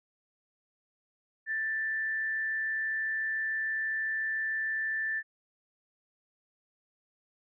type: tone with frequency modulation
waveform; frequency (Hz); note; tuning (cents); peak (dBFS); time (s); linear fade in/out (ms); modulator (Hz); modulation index
sine; 1767; A6; +7; -29; 1.46-5.23; 50; 139; 0.23
effects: none